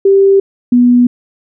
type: tone pair in turn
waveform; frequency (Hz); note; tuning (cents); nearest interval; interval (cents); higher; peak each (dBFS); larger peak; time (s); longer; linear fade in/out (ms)
sine; 392 / 244.5; G4 / B3; 0 / -17; minor sixth; 817; first; -4; neither; 0.05-0.4 / 0.72-1.07; neither; 5
effects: none